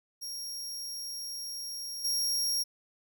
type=tone with level steps; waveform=sawtooth; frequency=5588 Hz; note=F8; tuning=in tune; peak=-34 / -25 dBFS; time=0.21-2.64 s; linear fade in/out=20 ms; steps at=2.04 s; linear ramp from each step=10 ms; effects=none

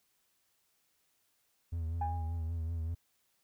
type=tone with vibrato; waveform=triangle; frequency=82.41 Hz; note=E2; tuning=in tune; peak=-31 dBFS; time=1.72-2.95 s; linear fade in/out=10 ms; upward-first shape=triangle; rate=5.2 Hz; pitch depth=63 cents each way
type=tone with exponential decay; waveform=sine; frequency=817 Hz; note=G#5; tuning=29 cents flat; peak=-30 dBFS; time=2.01-2.52 s; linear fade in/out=5 ms; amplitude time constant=110 ms
effects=tanh soft clip ceiling -24 dBFS + white hiss -75 dBFS RMS until 3.43 s

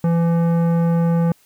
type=tone with tanh clipping; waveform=sine; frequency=168.3 Hz; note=E3; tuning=36 cents sharp; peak=-16 dBFS; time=0.04-1.32 s; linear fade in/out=2 ms; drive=14 dB; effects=white hiss -56 dBFS RMS until 1.45 s

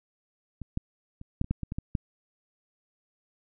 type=clicks; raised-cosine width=5 ms; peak=-25 / -16 / -30 / -12 / -26 / -14 / -20 / -21 / -19 / -14 dBFS; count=10; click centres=0.617 / 0.774 / 1.214 / 1.414 / 1.444 / 1.51 / 1.633 / 1.721 / 1.785 / 1.952 s; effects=none

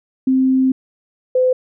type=tone pair in turn; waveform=sine; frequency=261.6 / 509.8 Hz; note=C4 / C5; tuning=0 / -45 cents; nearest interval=octave; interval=1155 cents; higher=second; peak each=-11 dBFS; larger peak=neither; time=0.27-0.72 / 1.35-1.53 s; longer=first; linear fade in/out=5 ms; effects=none

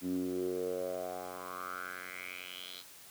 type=tone with band-pass filter sweep; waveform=10% pulse; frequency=91 Hz; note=F#2; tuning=28 cents flat; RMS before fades=-39 dBFS; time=0.01-2.84 s; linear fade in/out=50 ms; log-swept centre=240 to 4000 Hz; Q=5.2; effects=white hiss -54 dBFS RMS until 3.1 s + high-pass 60 Hz 12 dB/octave

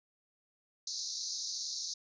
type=band-pass noise; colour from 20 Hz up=white; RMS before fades=-39 dBFS; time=0.87-1.94 s; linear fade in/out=5 ms; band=4000 to 6500 Hz; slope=96 dB/octave; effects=resampled to 16000 Hz

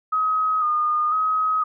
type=tone with vibrato; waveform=sine; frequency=1244.5 Hz; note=D#6; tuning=in tune; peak=-18 dBFS; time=0.12-1.64 s; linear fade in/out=10 ms; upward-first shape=square; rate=1 Hz; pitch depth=32 cents each way; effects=none

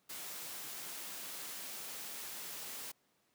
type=noise; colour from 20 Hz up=white; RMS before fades=-45 dBFS; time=0.09-2.92 s; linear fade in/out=10 ms; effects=pink hiss -75 dBFS RMS until 3.34 s + high-pass 150 Hz 12 dB/octave

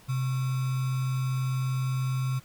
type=tone with sample-and-hold; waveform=sine; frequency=130 Hz; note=C3; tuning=11 cents flat; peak=-25 dBFS; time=0.08-2.4 s; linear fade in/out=20 ms; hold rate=1225 Hz; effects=pink hiss -55 dBFS RMS until 2.44 s

